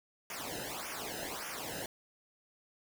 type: noise with flanger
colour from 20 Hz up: pink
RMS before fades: -41 dBFS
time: 0.3-1.86 s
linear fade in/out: 2 ms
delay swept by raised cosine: 0.24 to 0.9 ms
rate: 1.7 Hz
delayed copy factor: -0.95
effects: none